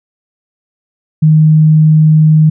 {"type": "tone", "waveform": "sine", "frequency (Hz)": 155.56, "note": "D#3", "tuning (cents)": 0, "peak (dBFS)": -3, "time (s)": [1.22, 2.5], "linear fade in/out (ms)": 10, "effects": []}